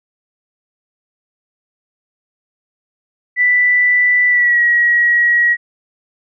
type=tone with pitch glide; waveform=sine; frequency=1978 to 1907.3 Hz; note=B6 to A#6; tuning=+2 to +39 cents; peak=-9 dBFS; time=3.36-5.57 s; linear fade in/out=50 ms; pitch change=-63 cents; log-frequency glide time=4.28-4.61 s; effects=none